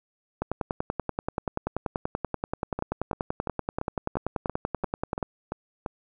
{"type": "two click trains", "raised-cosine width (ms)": 1, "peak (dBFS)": [-13, -16], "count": [51, 10], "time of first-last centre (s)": [[0.42, 5.228], [2.79, 5.862]], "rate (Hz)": [10.4, 2.93], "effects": []}